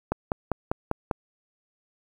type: click train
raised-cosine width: 1 ms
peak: -10 dBFS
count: 6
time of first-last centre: 0.12-1.112 s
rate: 5.04 Hz
effects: 8-bit